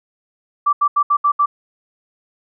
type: tone bursts at uneven times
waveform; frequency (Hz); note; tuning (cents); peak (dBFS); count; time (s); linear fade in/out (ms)
sine; 1165; D6; -14; -11; 6; 0.66-0.73 / 0.81-0.88 / 0.96-1.03 / 1.1-1.17 / 1.24-1.32 / 1.39-1.46; 10
effects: none